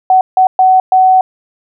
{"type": "tone bursts at uneven times", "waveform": "sine", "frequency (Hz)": 750, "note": "F#5", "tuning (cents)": 23, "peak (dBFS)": -4, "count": 4, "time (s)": [[0.1, 0.21], [0.37, 0.47], [0.59, 0.8], [0.92, 1.21]], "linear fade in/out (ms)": 2, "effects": []}